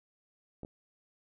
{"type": "clicks", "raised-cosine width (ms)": 2, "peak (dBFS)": -30, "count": 2, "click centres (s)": [0.633, 0.649], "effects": []}